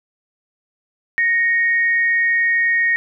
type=tone pair together; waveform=sine; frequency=1864.3 / 2217 Hz; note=A#6 / C#7; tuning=0 / 0 cents; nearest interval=minor third; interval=300 cents; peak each=-14 / -24 dBFS; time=1.18-2.96 s; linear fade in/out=0 ms; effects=none